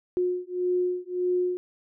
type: beating tone pair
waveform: sine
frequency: 359.7 / 361.4 Hz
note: F#4 / F#4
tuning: -49 / -41 cents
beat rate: 1.7 Hz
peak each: -27 dBFS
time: 0.17-1.57 s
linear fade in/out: 0 ms
effects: none